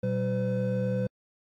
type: tone cluster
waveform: triangle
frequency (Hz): 119.9 / 191.4 / 507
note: A#2 / G3 / B4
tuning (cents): +49 / -41 / +45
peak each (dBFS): -28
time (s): 0.03-1.07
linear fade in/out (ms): 5
effects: AAC 48 kbps